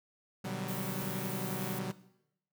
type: chord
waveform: sawtooth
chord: G major seventh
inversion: first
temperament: equal with one note detuned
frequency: 123.47 / 150.18 / 185 / 196 Hz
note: B2 / D3 / F#3 / G3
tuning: 0 / +39 / 0 / 0 cents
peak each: -38 / -39 / -35 / -37 dBFS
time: 0.44-1.92 s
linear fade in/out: 10 ms
type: noise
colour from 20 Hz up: violet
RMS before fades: -43 dBFS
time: 0.68-1.79 s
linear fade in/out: 5 ms
effects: noise-tail reverb RT60 0.8 s tail -17 dB re dry